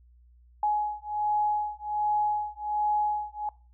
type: beating tone pair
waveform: sine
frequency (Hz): 839 / 840.3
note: G#5 / G#5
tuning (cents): +17 / +20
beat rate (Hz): 1.3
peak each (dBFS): -28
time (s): 0.63-3.49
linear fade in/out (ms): 2
effects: noise-tail reverb RT60 0.4 s tail -22 dB re dry + added 60 Hz sine -54 dBFS peak until 3.73 s